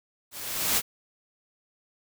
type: noise with level ramp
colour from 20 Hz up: white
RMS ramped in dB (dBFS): -41 to -21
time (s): 0.31-0.82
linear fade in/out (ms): 50
effects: none